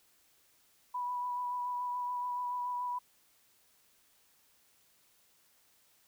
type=tone with vibrato; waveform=sine; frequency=984 Hz; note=B5; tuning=7 cents flat; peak=-33 dBFS; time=0.94-2.99 s; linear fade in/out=10 ms; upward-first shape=sine; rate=7 Hz; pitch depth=16 cents each way; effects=white hiss -68 dBFS RMS until 6.07 s